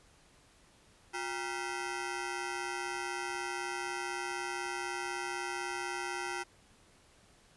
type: ring-modulated tone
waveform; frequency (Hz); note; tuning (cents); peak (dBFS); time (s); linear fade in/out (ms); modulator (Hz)
15% pulse; 580; D5; -22; -26; 1.13-6.44; 20; 222
effects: pink hiss -63 dBFS RMS until 7.56 s + resampled to 24000 Hz